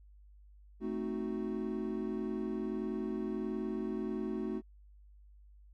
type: chord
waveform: triangle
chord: A diminished seventh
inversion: none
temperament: equal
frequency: 220 / 261.6 / 311.1 / 370 Hz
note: A3 / C4 / Eb4 / Gb4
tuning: 0 / 0 / 0 / 0 cents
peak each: -36 / -40 / -39 / -37 dBFS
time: 0.8-4.62 s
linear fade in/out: 50 ms
effects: added 50 Hz sine -55 dBFS peak until 5.73 s